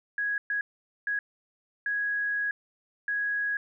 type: tone bursts at uneven times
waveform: sine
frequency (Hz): 1661.2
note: G#6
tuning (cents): 0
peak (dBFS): -26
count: 5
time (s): 0.18-0.38 / 0.5-0.61 / 1.07-1.19 / 1.86-2.51 / 3.08-3.57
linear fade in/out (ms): 2
effects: none